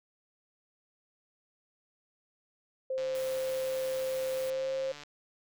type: tone with pitch glide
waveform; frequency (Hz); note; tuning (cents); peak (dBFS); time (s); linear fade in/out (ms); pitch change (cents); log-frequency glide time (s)
sine; 523.3 to 531.8; C5 to C5; 0 to +28; -30; 2.9-4.92; 5; +28; 4.43-4.71
type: click train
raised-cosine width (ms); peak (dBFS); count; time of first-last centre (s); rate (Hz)
0.2; -29; 301; 2.98-5.035; 146
type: noise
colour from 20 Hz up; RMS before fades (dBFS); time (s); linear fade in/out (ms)
white; -47; 3.15-4.5; 0
effects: none